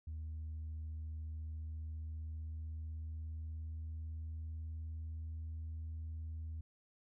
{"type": "tone with pitch glide", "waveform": "sine", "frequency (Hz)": [78.5, 79.87], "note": ["D#2", "D#2"], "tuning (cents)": [16, 46], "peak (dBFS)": -39, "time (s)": [0.07, 6.61], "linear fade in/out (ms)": 5, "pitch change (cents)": 30, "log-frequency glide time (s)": [1.16, 5], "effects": ["tanh soft clip ceiling -39 dBFS"]}